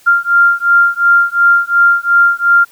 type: beating tone pair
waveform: sine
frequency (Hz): 1392 / 1394.8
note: F6 / F6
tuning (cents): -6 / -3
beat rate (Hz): 2.8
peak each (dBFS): -10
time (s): 0.06-2.65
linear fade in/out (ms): 20
effects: white hiss -46 dBFS RMS until 2.71 s